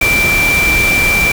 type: tone in noise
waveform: sine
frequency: 2349 Hz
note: D7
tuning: in tune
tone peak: -10 dBFS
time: 0.01-1.32 s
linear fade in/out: 5 ms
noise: pink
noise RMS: -17 dBFS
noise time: 0.01-1.32 s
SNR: +4 dB
effects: none